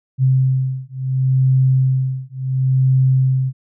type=beating tone pair; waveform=sine; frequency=130.81 / 131.52 Hz; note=C3 / C3; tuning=0 / +9 cents; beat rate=0.71 Hz; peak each=-16 dBFS; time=0.18-3.53 s; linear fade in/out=50 ms; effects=none